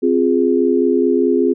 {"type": "chord", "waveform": "sine", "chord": "F minor", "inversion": "second", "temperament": "equal with one note detuned", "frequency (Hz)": [261.6, 350.4, 415.3], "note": ["C4", "F4", "Ab4"], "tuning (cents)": [0, 6, 0], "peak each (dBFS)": -16, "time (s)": [0.02, 1.54], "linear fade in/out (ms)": 20, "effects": []}